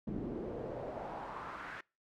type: noise with band-pass filter sweep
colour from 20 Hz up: brown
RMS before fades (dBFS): -42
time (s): 0.07-1.81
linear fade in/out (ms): 5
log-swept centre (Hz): 260 to 1700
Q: 2.4
effects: noise-tail reverb RT60 0.3 s tail -25 dB re dry